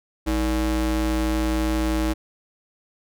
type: ring-modulated tone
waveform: square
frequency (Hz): 130.81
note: C3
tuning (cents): 0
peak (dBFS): -18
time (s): 0.26-2.14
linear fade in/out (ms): 20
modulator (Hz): 187
effects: none